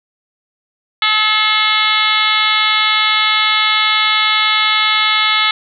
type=harmonic tone with a mistuned harmonic; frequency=430.2 Hz; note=A4; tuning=39 cents flat; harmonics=2 / 3 / 4 / 5 / 6 / 7 / 8 / 9 / 10; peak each=-25 / -17 / -23 / -16 / -26 / -21 / -18 / -20 / -25 dBFS; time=1.02-5.51 s; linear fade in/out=2 ms; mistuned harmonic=6; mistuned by=+61 cents; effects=none